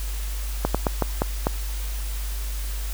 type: slowing click train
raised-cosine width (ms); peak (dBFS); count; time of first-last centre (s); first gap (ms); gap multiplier
1; -6; 6; 0.65-1.469; 96; 1.27
effects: added 50 Hz sine -26 dBFS peak until 2.93 s + white hiss -38 dBFS RMS until 2.93 s